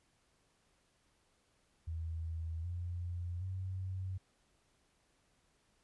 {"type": "tone with pitch steps", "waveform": "sine", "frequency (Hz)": [81.6, 87.46, 93.73], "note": ["E2", "F2", "F#2"], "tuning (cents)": [-17, 3, 23], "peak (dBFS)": -37, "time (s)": [1.87, 4.18], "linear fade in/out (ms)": 10, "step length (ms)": 770, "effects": ["pink hiss -74 dBFS RMS until 5.83 s", "resampled to 24000 Hz"]}